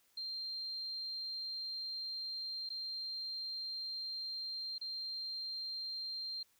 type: tone with dropouts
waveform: sine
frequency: 4175 Hz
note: C8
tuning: 5 cents flat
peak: -39 dBFS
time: 0.17-6.43 s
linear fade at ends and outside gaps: 5 ms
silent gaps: 2.691-2.701 / 4.782-4.812 s
effects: white hiss -72 dBFS RMS until 6.59 s